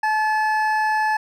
triangle tone pair together, 863 / 1726 Hz, A5 / A6, -34 / -34 cents, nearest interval octave, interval 1200 cents, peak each -17 / -21 dBFS, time 0.03-1.17 s, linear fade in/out 5 ms, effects none

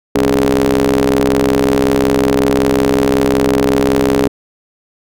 sawtooth ring-modulated tone, 65.41 Hz, C2, in tune, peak -3 dBFS, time 0.15-4.28 s, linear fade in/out 5 ms, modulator 349 Hz, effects none

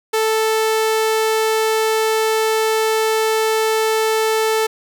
sawtooth tone, 440 Hz, A4, in tune, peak -11 dBFS, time 0.13-4.67 s, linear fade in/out 10 ms, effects none

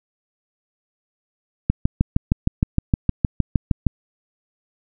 click train, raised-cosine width 5 ms, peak -3 dBFS, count 15, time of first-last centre 1.7-3.867 s, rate 6.46 Hz, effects none

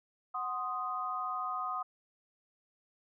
sine chord, C diminished, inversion second, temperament equal, 740 / 1046.5 / 1244.5 Hz, Gb5 / C6 / Eb6, 0 / 0 / 0 cents, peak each -40 / -40 / -35 dBFS, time 0.34-1.83 s, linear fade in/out 10 ms, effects none

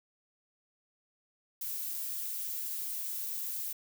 violet noise, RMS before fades -37 dBFS, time 1.61-3.73 s, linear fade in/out 5 ms, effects none

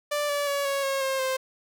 sawtooth tone with pitch steps, 587.3 / 576.2 / 565.3 / 554.7 / 544.2 / 533.9 / 523.8 Hz, D5 / D5 / C#5 / C#5 / C#5 / C5 / C5, 0 / -33 / +34 / +1 / -32 / +35 / +2 cents, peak -21 dBFS, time 0.11-1.37 s, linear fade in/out 10 ms, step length 180 ms, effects none

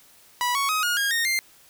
sawtooth tone with pitch steps, 979 / 1111.7 / 1262.3 / 1433.3 / 1627.6 / 1848.1 / 2099 Hz, B5 / C#6 / D#6 / F6 / G#6 / A#6 / C7, -15 / +5 / +25 / +45 / -35 / -15 / +5 cents, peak -18 dBFS, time 0.41-1.39 s, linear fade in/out 0 ms, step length 140 ms, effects white hiss -54 dBFS RMS until 1.69 s

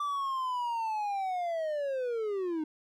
triangle linear sweep, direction down, 1174.7 to 301.7 Hz, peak -28 dBFS, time 0-2.64 s, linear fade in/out 5 ms, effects none

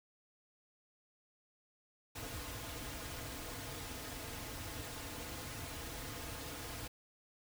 pink noise with comb filter, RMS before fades -45 dBFS, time 2.15-6.88 s, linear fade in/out 10 ms, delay 5.2 ms, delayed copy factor -0.65, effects none

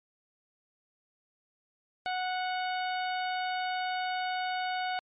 harmonic tone, 737 Hz, F#5, 7 cents flat, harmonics 1 / 2 / 3 / 4 / 5 / 6, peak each -31 / -37 / -41 / -43 / -45 / -47 dBFS, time 2.06-4.99 s, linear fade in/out 0 ms, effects MP3 48 kbps

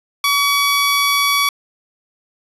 15% pulse tone, 1135 Hz, C#6, 41 cents sharp, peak -7 dBFS, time 0.24-1.49 s, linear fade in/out 2 ms, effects resampled to 32000 Hz

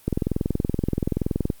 click train, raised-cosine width 3 ms, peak -9 dBFS, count 31, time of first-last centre 0.08-1.502 s, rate 21.1 Hz, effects white hiss -53 dBFS RMS until 1.6 s + Opus 32 kbps

